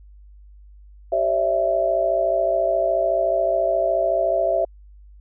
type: tone cluster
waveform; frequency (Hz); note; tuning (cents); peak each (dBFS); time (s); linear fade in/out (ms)
sine; 388.8 / 546 / 611 / 665; G4 / C#5 / D#5 / E5; -14 / -26 / -32 / +15; -28 / -24 / -26 / -19; 1.12-4.65; 5
effects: added 50 Hz sine -43 dBFS peak until 5.2 s